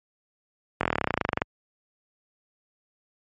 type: slowing click train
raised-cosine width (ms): 0.5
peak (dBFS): -7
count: 20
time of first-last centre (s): 0.81-1.419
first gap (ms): 22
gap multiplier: 1.04
effects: high-pass 60 Hz 12 dB/octave + MP3 48 kbps